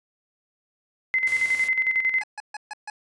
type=tone with tremolo; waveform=sine; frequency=2057 Hz; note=C7; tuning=30 cents flat; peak=-18 dBFS; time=1.14-2.22 s; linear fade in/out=0 ms; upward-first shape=square; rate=11 Hz; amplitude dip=60%
type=noise; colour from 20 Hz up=white; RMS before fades=-38 dBFS; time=1.27-1.68 s; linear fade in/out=0 ms
type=tone bursts; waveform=25% pulse; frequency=844 Hz; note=G#5; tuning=28 cents sharp; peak=-28 dBFS; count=5; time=2.21-2.9 s; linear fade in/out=2 ms; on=26 ms; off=140 ms
effects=resampled to 22050 Hz